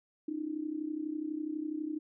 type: tone with amplitude modulation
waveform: sine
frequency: 307.3 Hz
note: D#4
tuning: 21 cents flat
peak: -30 dBFS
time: 0.28-1.99 s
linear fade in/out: 5 ms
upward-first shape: sine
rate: 32.1 Hz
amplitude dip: 80%
effects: none